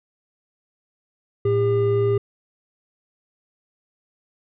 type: tone pair together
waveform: triangle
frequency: 112.84 / 402.1 Hz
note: A2 / G4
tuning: +44 / +44 cents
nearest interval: octave + minor seventh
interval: 2200 cents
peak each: -20 / -16 dBFS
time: 1.45-2.18 s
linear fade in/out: 5 ms
effects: resampled to 8000 Hz